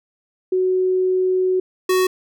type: tone pair in turn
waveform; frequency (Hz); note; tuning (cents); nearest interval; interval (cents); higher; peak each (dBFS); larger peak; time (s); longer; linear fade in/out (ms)
sine / square; 371 / 371; F#4 / F#4; +5 / +5; unison; 0; neither; -15; neither; 0.52-1.6 / 1.89-2.07; first; 5
effects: none